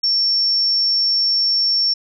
sine tone, 5450 Hz, F8, 43 cents flat, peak -14 dBFS, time 0.03-1.94 s, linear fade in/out 10 ms, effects none

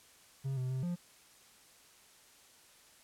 triangle tone with pitch steps, 135.1 / 128.1 / 130.5 / 175.4 Hz, C#3 / C3 / C3 / F3, -44 / -36 / -4 / +8 cents, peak -31 dBFS, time 0.44-0.96 s, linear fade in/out 20 ms, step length 130 ms, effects white hiss -61 dBFS RMS until 3.03 s + low-pass 11000 Hz 12 dB/octave

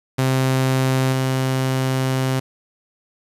sawtooth tone with level steps, 131.3 Hz, C3, 6 cents sharp, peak -12 / -14 dBFS, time 0.18-2.4 s, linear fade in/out 10 ms, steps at 1.12 s, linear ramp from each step 10 ms, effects resampled to 32000 Hz + 7-bit

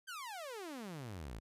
sawtooth exponential sweep, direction down, 1609 to 49 Hz, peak -40 dBFS, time 0.07-1.4 s, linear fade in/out 20 ms, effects resampled to 32000 Hz

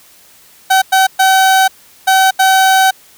30% pulse tone bursts at uneven times, 763 Hz, G5, 47 cents flat, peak -4 dBFS, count 5, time 0.7-0.82 / 0.92-1.07 / 1.19-1.68 / 2.07-2.31 / 2.39-2.91 s, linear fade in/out 10 ms, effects white hiss -44 dBFS RMS until 3.17 s

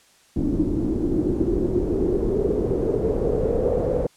pink noise with low-pass filter sweep, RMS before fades -22 dBFS, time 0.36-4.07 s, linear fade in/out 5 ms, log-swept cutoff 290 to 520 Hz, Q 5.7, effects white hiss -56 dBFS RMS until 4.16 s + low-pass 9000 Hz 12 dB/octave

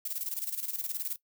violet noise with tremolo, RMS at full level -33 dBFS, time 0.05-1.16 s, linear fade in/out 5 ms, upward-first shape square, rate 19 Hz, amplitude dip 70%, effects noise-tail reverb RT60 0.1 s tail -19 dB re dry

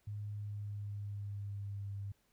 sine tone with pitch glide, 103.83 to 99.83 Hz, G#2 to G2, 0 to +32 cents, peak -39 dBFS, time 0.07-2.12 s, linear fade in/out 5 ms, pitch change -68 cents, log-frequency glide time 0.29-1.95 s, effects pink hiss -75 dBFS RMS until 2.32 s

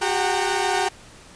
sawtooth tone cluster, 368.5 / 402.3 / 735 / 782 / 917 Hz, F#4 / G4 / F#5 / G5 / A#5, -7 / +45 / -12 / -4 / -29 cents, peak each -23 dBFS, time 0.01-0.89 s, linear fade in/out 10 ms, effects pink hiss -46 dBFS RMS until 1.35 s + resampled to 22050 Hz

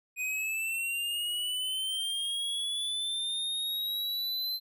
square linear sweep, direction up, 2485 to 4095 Hz, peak -31 dBFS, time 0.16-4.6 s, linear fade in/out 50 ms, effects none

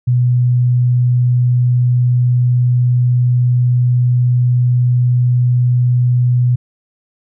sine tone, 123.47 Hz, B2, in tune, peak -9 dBFS, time 0.07-6.56 s, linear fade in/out 10 ms, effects none

